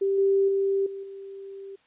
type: tone with level steps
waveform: sine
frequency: 392 Hz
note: G4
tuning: in tune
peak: -21 / -18 / -21 / -33 / -37 dBFS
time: 0.01-1.76 s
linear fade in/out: 10 ms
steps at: 0.18 / 0.48 / 0.86 / 1.03 s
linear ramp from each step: 5 ms
effects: white hiss -63 dBFS RMS until 1.86 s + resampled to 8000 Hz